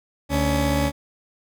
20% pulse tone pair together, 74.6 / 281.4 Hz, D2 / C#4, +28 / +26 cents, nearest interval octave + major seventh, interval 2298 cents, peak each -17 dBFS, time 0.29-0.92 s, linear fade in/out 50 ms, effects none

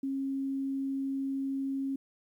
sine tone, 271.3 Hz, C#4, 37 cents flat, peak -30 dBFS, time 0.03-1.96 s, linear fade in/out 5 ms, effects 11-bit

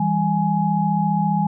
sine tone cluster, 164.2 / 199.1 / 837 Hz, E3 / G3 / G#5, -6 / +27 / +13 cents, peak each -21 dBFS, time 0-1.47 s, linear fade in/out 5 ms, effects none

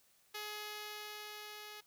5% pulse tone with level ramp, 420.9 Hz, G#4, 23 cents sharp, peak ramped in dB -30 to -37 dBFS, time 0.34-1.81 s, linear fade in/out 10 ms, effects white hiss -70 dBFS RMS until 1.86 s

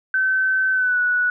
sine tone with pitch glide, 1533 to 1472.3 Hz, G6 to F#6, -39 to -9 cents, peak -16 dBFS, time 0.14-1.3 s, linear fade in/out 2 ms, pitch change -70 cents, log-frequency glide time 0.72-0.99 s, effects none

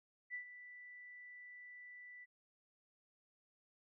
sine tone with ADSR envelope, 1975.5 Hz, B6, in tune, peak -40 dBFS, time 0.3-2.26 s, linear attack 42 ms, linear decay 99 ms, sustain -12 dB, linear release 29 ms, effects none

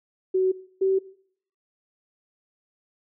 sine tone pair in turn, 374.8 / 383.3 Hz, F#4 / G4, +22 / -39 cents, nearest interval unison, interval 39 cents, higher second, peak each -18 dBFS, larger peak neither, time 0.34-0.52 / 0.81-0.99 s, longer neither, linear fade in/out 10 ms, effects noise-tail reverb RT60 0.6 s tail -19 dB re dry

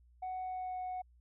sine tone with pitch glide, 743 to 736.2 Hz, F#5 to F#5, +7 to -9 cents, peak -35 dBFS, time 0.22-1.02 s, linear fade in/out 10 ms, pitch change -16 cents, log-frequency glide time 0.42-0.79 s, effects tanh soft clip ceiling -35 dBFS + added 60 Hz sine -61 dBFS peak until 1.2 s

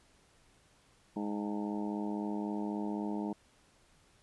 harmonic tone with a mistuned harmonic, 103.83 Hz, G#2, in tune, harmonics 2 / 3 / 4 / 5 / 6 / 7 / 8 / 9, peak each -36 / -38 / -44 / -51 / -48 / -49 / -49 / -46 dBFS, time 1.16-3.33 s, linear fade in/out 5 ms, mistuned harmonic 9, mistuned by -54 cents, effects pink hiss -66 dBFS RMS until 4.22 s + resampled to 24000 Hz

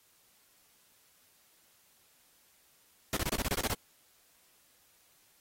pink noise bursts, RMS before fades -32 dBFS, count 10, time 3.13-3.736 s, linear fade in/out 2 ms, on 39 ms, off 24 ms, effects white hiss -66 dBFS RMS until 5.4 s + AAC 48 kbps

